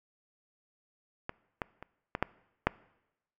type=clicks; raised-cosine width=0.5 ms; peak=-20 / -17 / -28 / -17 / -11 / -8 dBFS; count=6; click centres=1.294 / 1.618 / 1.826 / 2.151 / 2.226 / 2.67 s; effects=noise-tail reverb RT60 0.9 s tail -22 dB re dry